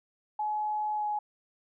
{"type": "tone with pitch glide", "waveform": "sine", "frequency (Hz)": [848, 839.2], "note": ["G#5", "G#5"], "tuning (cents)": [36, 18], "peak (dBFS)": -28, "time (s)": [0.39, 1.19], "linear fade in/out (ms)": 5, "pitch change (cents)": -18, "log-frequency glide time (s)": [0.95, 1.05], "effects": []}